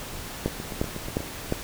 two click trains, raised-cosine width 2 ms, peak -20 / -10 dBFS, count 7 / 4, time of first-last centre 0.48-1.206 / 0.46-1.524 s, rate 8.27 / 2.82 Hz, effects pink hiss -37 dBFS RMS until 1.63 s

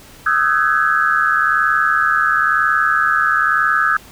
sine tone cluster, 1244 / 1325 / 1525 / 1667 Hz, D#6 / E6 / G6 / G#6, -1 / +9 / -48 / +6 cents, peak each -18 dBFS, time 0.26-3.97 s, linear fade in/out 5 ms, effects pink hiss -42 dBFS RMS until 4.11 s

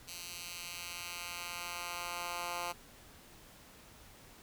10% pulse tone with high-pass filter sweep, 174.61 Hz, F3, in tune, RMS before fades -42 dBFS, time 0.07-2.73 s, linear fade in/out 20 ms, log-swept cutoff 3800 to 810 Hz, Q 0.86, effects pink hiss -57 dBFS RMS until 4.42 s

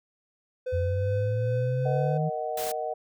triangle tone with tremolo, 507 Hz, B4, 45 cents sharp, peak -25 dBFS, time 0.66-2.18 s, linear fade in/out 10 ms, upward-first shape triangle, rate 2.5 Hz, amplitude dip 35%
sine exponential sweep, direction up, 86.1 to 159.7 Hz, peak -25 dBFS, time 0.72-2.3 s, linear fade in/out 20 ms
sine chord, D# minor, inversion second, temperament just, 466.7 / 622.3 / 746.7 Hz, A#4 / D#5 / F#5, +2 / 0 / +16 cents, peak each -34 / -32 / -32 dBFS, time 1.85-2.94 s, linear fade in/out 10 ms
white noise, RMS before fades -36 dBFS, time 2.57-2.72 s, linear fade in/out 5 ms
effects none

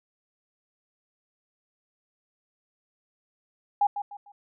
sine tone with echo, 815 Hz, G#5, 33 cents flat, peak -18 dBFS, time 3.81-3.87 s, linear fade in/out 5 ms, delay 150 ms, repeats 3, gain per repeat -10 dB, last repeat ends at 4.32 s, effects none

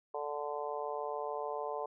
harmonic tone, 146.83 Hz, D3, in tune, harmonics 3 / 4 / 5 / 6 / 7, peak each -40 / -41 / -42 / -43 / -43 dBFS, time 0.14-1.86 s, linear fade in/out 5 ms, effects none

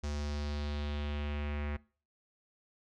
square tone with low-pass filter sweep, 73.42 Hz, D2, in tune, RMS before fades -36 dBFS, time 0.03-1.77 s, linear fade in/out 10 ms, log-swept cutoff 6200 to 2100 Hz, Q 2.4, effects noise-tail reverb RT60 0.4 s tail -22 dB re dry

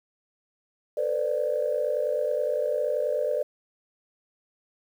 sine tone cluster, 452.9 / 502 / 534 / 592 Hz, A#4 / B4 / C5 / D5, -50 / +28 / +35 / +14 cents, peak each -31 / -28 / -35 / -26 dBFS, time 0.97-3.43 s, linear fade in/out 5 ms, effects tanh soft clip ceiling -14 dBFS + 9-bit

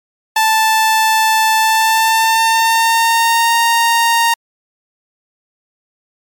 sawtooth tone with pitch glide, 880 to 927.5 Hz, A5 to A#5, 0 to -9 cents, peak -6 dBFS, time 0.36-4.34 s, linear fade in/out 5 ms, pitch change +91 cents, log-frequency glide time 1.58-3.56 s, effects MP3 96 kbps

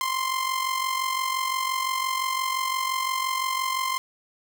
sawtooth tone with amplitude modulation, 1046.5 Hz, C6, in tune, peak -18 dBFS, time 0.01-3.98 s, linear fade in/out 0 ms, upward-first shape sine, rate 45.8 Hz, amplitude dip 60%, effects none

